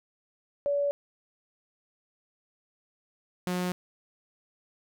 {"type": "tone pair in turn", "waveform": ["sine", "sawtooth"], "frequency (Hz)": [571, 180.27], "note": ["D5", "F#3"], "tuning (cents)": [-49, -45], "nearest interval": "octave + minor sixth", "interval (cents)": 1996, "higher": "first", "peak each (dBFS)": -24, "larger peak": "neither", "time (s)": [[0.66, 0.91], [3.47, 3.72]], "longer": "neither", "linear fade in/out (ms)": 0, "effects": []}